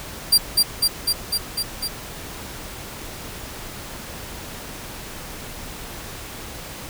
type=tone with echo; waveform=sawtooth; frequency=4736 Hz; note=D8; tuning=14 cents sharp; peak=-8 dBFS; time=0.32-0.38 s; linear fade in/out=10 ms; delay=250 ms; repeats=6; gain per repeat=-2 dB; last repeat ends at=1.88 s; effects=pink hiss -35 dBFS RMS until 6.89 s

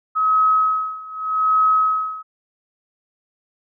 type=tone with tremolo; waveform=sine; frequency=1277 Hz; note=D#6; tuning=45 cents sharp; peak=-12 dBFS; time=0.15-2.23 s; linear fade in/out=20 ms; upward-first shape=sine; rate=0.83 Hz; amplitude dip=90%; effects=none

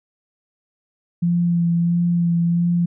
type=tone with vibrato; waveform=sine; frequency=171.5 Hz; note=F3; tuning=31 cents flat; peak=-15 dBFS; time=1.22-2.86 s; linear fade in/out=10 ms; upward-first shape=sine; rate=1.5 Hz; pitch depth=18 cents each way; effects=none

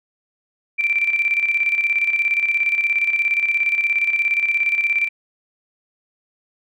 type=tone with tremolo; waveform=sine; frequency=2349 Hz; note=D7; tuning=in tune; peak=-14 dBFS; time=0.78-5.09 s; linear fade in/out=20 ms; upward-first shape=square; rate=17 Hz; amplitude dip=55%; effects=none

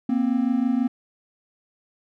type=tone pair together; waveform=triangle; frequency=236.3 / 262.4 Hz; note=A#3 / C4; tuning=+24 / +5 cents; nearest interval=major second; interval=181 cents; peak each=-20 dBFS; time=0.09-0.88 s; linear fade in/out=5 ms; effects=none

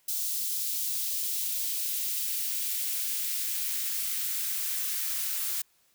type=noise with high-pass filter sweep; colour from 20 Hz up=blue; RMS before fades=-31 dBFS; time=0.08-5.62 s; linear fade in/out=5 ms; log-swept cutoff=4200 to 1200 Hz; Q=1; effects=white hiss -67 dBFS RMS until 5.94 s

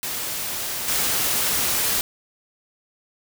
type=noise with level steps; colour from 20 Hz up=white; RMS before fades=-28 / -22 dBFS; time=0.03-2.01 s; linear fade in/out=0 ms; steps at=0.88 s; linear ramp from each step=5 ms; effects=none

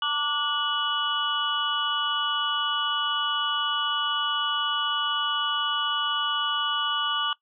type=tone cluster; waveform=sine; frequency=897 / 1168 / 1453 / 2947 / 3369 Hz; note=A5 / D6 / F#6 / F#7 / G#7; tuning=+33 / -10 / -32 / -8 / +24 cents; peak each=-35 / -28 / -32 / -27 / -35 dBFS; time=0.02-7.33 s; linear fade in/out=2 ms; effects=noise-tail reverb RT60 0.1 s tail -20 dB re dry

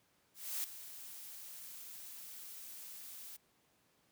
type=noise with ADSR envelope; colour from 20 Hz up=blue; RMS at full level=-37 dBFS; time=0.34-3.37 s; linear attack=300 ms; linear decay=3 ms; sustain=-13 dB; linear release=12 ms; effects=pink hiss -73 dBFS RMS until 4.11 s + high-pass 100 Hz 12 dB/octave

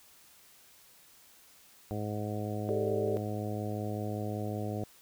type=harmonic tone; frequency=105.3 Hz; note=G#2; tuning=24 cents sharp; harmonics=1 / 2 / 3 / 4 / 5 / 6 / 7; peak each=-36 / -39 / -41 / -42 / -43 / -44 / -44 dBFS; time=1.91-4.84 s; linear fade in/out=0 ms
type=chord; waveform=sine; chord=G suspended second; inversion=none; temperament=equal; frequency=392 / 440 / 587.3 Hz; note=G4 / A4 / D5; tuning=0 / 0 / 0 cents; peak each=-33 / -33 / -36 dBFS; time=2.69-3.17 s; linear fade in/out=0 ms
effects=white hiss -59 dBFS RMS until 5.01 s

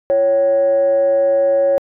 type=tone with frequency modulation; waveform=sine; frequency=555 Hz; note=C#5; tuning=2 cents sharp; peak=-10 dBFS; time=0.1-1.78 s; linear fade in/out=0 ms; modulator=215 Hz; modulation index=0.26; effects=tanh soft clip ceiling -7 dBFS

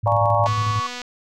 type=tone with tremolo; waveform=sine; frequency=107.1 Hz; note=A2; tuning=46 cents flat; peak=-19 dBFS; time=0.03-0.8 s; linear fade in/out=10 ms; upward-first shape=square; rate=11 Hz; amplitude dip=45%
type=chord; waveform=sine; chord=Bb dominant seventh; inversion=first; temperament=equal; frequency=587.3 / 698.5 / 830.6 / 932.3 Hz; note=D5 / F5 / Ab5 / Bb5; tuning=0 / 0 / 0 / 0 cents; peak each=-21 / -24 / -23 / -23 dBFS; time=0.06-0.47 s; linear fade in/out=2 ms
type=tone with pitch glide; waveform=sine; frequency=1107 to 1120.5 Hz; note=C#6 to C#6; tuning=-3 to +18 cents; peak=-22 dBFS; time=0.07-0.87 s; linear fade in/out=5 ms; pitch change=+21 cents; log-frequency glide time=0.45-0.53 s
type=click train; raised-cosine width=0.2 ms; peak=-15 dBFS; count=138; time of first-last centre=0.46-1.017 s; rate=246 Hz
effects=none

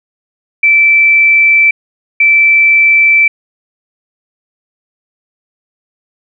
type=tone pair in turn; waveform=sine; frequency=2327 / 2327 Hz; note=D7 / D7; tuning=-17 / -17 cents; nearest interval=unison; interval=0 cents; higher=neither; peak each=-4 dBFS; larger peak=neither; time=0.63-1.71 / 2.2-3.28 s; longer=neither; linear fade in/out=5 ms; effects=none

